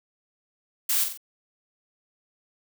blue noise with echo, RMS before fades -24 dBFS, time 0.89-1.04 s, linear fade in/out 5 ms, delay 45 ms, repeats 3, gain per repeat -6 dB, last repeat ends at 1.175 s, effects none

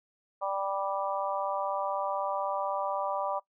harmonic tone, 196 Hz, G3, in tune, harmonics 3 / 4 / 5 / 6, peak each -33 / -34 / -35 / -36 dBFS, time 0.41-3.4 s, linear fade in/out 20 ms, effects noise-tail reverb RT60 0.1 s tail -19 dB re dry

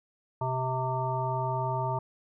harmonic tone with a mistuned harmonic, 130 Hz, C3, 11 cents flat, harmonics 1 / 3 / 5 / 7 / 9, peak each -31 / -38 / -35 / -31 / -39 dBFS, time 0.41-1.99 s, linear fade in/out 5 ms, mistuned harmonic 1, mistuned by -41 cents, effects none

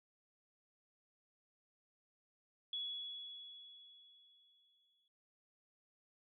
sine tone with exponential decay, 3378 Hz, G#7, 29 cents sharp, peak -38 dBFS, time 2.73-5.08 s, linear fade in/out 2 ms, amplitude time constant 510 ms, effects none

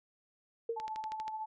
sine tone with exponential decay, 460 Hz, A#4, 23 cents flat, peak -29 dBFS, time 0.69-0.88 s, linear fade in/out 5 ms, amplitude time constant 40 ms
sine tone with tremolo, 871 Hz, A5, 18 cents flat, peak -35 dBFS, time 0.76-1.46 s, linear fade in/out 10 ms, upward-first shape sine, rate 14 Hz, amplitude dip 45%
click train, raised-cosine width 0.2 ms, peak -28 dBFS, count 7, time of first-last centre 0.8-1.28 s, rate 12.5 Hz
effects none

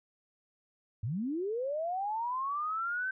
sine linear sweep, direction up, 94.3 to 1553 Hz, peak -31 dBFS, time 1.03-3.11 s, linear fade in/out 5 ms, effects none

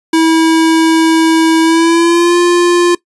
square tone with pitch glide, 324.2 to 349.5 Hz, E4 to F4, -29 to +1 cents, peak -7 dBFS, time 0.13-2.95 s, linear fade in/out 5 ms, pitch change +130 cents, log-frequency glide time 1.62-2.38 s, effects noise-tail reverb RT60 0.1 s tail -20 dB re dry + resampled to 24000 Hz

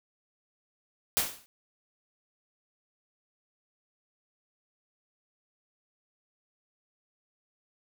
white noise with exponential decay, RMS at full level -23 dBFS, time 1.17-1.46 s, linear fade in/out 0 ms, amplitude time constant 61 ms, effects none

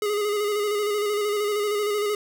square tone with vibrato, 415.3 Hz, G#4, in tune, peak -23 dBFS, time 0.02-2.15 s, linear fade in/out 2 ms, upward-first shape square, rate 13 Hz, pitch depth 30 cents each way, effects none

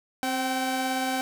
sawtooth tone pair together, 262.5 / 770 Hz, C4 / G5, +6 / -31 cents, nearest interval octave + perfect fifth, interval 1863 cents, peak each -25 / -24 dBFS, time 0.23-1.21 s, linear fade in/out 0 ms, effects none

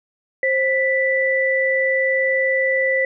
sine tone pair together, 528.4 / 1975.5 Hz, C5 / B6, +17 / 0 cents, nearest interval octave + major seventh, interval 2283 cents, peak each -19 / -18 dBFS, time 0.43-3.05 s, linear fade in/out 2 ms, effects none

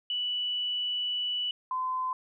sine tone pair in turn, 2960 / 1025.6 Hz, F#7 / C6, 0 / -35 cents, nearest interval octave + tritone, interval 1835 cents, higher first, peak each -28 dBFS, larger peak neither, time 0.1-1.51 / 1.71-2.13 s, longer first, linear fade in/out 2 ms, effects none

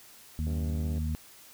harmonic tone, 77.78 Hz, D#2, in tune, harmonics 1 / 2 / 3, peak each -29 / -36 / -37 dBFS, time 0.39-1.15 s, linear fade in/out 0 ms
click train, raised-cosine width 2 ms, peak -31 dBFS, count 50, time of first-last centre 0.47-0.981 s, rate 95.8 Hz
effects white hiss -53 dBFS RMS until 1.53 s

